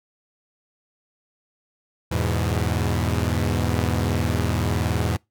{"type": "chord", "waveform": "sawtooth", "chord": "E major", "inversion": "none", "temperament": "equal", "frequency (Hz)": [82.41, 103.83, 123.47], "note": ["E2", "G#2", "B2"], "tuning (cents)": [0, 0, 0], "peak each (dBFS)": [-20, -21, -23], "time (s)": [2.11, 5.17], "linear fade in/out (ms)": 10, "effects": ["noise-tail reverb RT60 0.2 s tail -25 dB re dry"]}